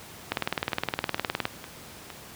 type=two click trains; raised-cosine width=0.3 ms; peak=-9 / -22 dBFS; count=23 / 4; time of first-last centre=0.32-1.454 / 0.72-2.102 s; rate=19.4 / 2.17 Hz; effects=pink hiss -45 dBFS RMS until 2.35 s + high-pass 80 Hz 12 dB/octave